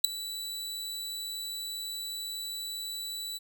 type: tone with ADSR envelope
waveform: sawtooth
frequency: 3951 Hz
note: B7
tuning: in tune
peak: -10 dBFS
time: 0.04-3.39 s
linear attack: 7 ms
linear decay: 4 ms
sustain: -22 dB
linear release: 24 ms
effects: none